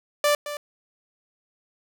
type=tone with echo; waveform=sawtooth; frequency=587.3 Hz; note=D5; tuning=in tune; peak=-14 dBFS; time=0.24-0.35 s; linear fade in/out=2 ms; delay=220 ms; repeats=1; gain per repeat=-12 dB; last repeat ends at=0.57 s; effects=none